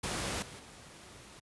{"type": "noise with level steps", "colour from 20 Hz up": "pink", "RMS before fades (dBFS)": [-35, -48, -52], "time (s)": [0.03, 1.4], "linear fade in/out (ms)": 10, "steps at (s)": [0.42, 0.59], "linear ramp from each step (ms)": 5, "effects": ["high-pass 60 Hz 12 dB/octave", "resampled to 24000 Hz"]}